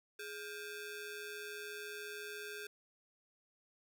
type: ring-modulated tone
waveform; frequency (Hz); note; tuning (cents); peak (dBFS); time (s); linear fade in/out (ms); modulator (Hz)
sawtooth; 1000; B5; +21; -37; 0.19-2.67; 5; 583
effects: none